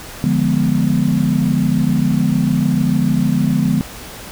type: chord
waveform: sine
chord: D diminished seventh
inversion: none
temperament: equal with one note detuned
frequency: 147.77 / 174.61 / 207.7 / 246.9 Hz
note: D3 / F3 / Ab3 / Cb4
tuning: +11 / 0 / 0 / 0 cents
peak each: -18 dBFS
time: 0.24-3.81 s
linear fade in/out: 0 ms
effects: pink hiss -33 dBFS RMS until 4.31 s